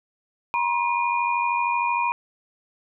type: tone cluster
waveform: sine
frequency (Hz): 956 / 1049 / 2436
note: A#5 / C6 / D#7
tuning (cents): +43 / +4 / -37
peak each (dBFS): -22 / -28 / -27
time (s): 0.54-2.12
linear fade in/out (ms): 0
effects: none